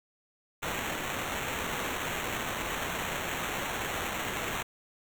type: noise with sample-and-hold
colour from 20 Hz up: white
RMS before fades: -34 dBFS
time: 0.62-4.63 s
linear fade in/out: 10 ms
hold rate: 4900 Hz
effects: none